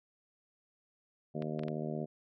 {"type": "harmonic tone", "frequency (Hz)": 76.9, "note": "D#2", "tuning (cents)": -20, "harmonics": [2, 3, 4, 5, 6, 7, 8, 9], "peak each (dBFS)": [-39, -40, -46, -42, -47, -47, -44, -49], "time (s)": [1.34, 2.06], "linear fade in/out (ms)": 20}
{"type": "clicks", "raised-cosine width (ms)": 0.3, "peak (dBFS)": -30, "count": 4, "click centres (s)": [1.423, 1.593, 1.635, 1.683]}
{"effects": []}